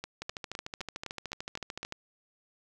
two click trains, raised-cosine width 0.2 ms, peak -20 / -20 dBFS, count 24 / 8, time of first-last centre 0.22-1.924 / 0.04-1.83 s, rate 13.5 / 3.91 Hz, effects none

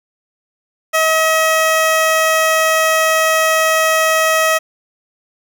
15% pulse tone, 638 Hz, D#5, 43 cents sharp, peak -5 dBFS, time 0.93-4.59 s, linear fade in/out 20 ms, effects none

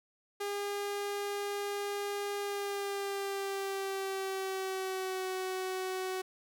sawtooth tone with pitch glide, 405.6 to 374.1 Hz, G#4 to F#4, -41 to +19 cents, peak -30 dBFS, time 0.4-6.22 s, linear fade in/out 10 ms, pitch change -140 cents, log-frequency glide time 2.38-5.28 s, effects none

